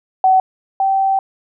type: tone pair in turn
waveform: sine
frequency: 755 / 775.3 Hz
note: F#5 / G5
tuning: +35 / -19 cents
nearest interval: unison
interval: 46 cents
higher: second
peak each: -8 / -12 dBFS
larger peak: first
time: 0.24-0.4 / 0.8-1.19 s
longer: second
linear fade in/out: 2 ms
effects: none